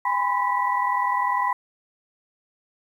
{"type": "tone cluster", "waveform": "sine", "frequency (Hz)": [814, 997, 1037, 1950], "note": ["G#5", "B5", "C6", "B6"], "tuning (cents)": [-35, 16, -16, -23], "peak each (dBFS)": [-28, -22, -28, -30], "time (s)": [0.05, 1.53], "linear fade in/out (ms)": 5, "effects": ["9-bit"]}